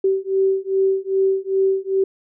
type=beating tone pair; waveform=sine; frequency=384.1 / 386.6 Hz; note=G4 / G4; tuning=-35 / -24 cents; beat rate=2.5 Hz; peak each=-19 / -19 dBFS; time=0.04-2.04 s; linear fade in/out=5 ms; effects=none